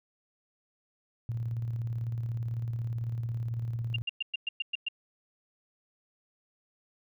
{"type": "tone with tremolo", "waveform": "sine", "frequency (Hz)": 116.1, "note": "A#2", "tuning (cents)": -7, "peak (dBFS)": -29, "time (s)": [1.29, 4.02], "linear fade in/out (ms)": 0, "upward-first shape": "square", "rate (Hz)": 18, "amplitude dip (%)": 35}
{"type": "tone bursts", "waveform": "sine", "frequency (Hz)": 2794, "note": "F7", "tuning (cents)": 0, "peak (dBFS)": -28, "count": 8, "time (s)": [3.94, 4.886], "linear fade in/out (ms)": 5, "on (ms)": 22, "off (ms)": 110}
{"effects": []}